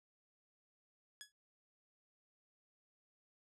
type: tone with exponential decay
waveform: 10% pulse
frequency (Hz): 1683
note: G#6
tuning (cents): +23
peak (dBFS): -36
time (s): 1.21-1.32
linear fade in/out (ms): 0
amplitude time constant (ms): 23
effects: low-pass 10000 Hz 12 dB/octave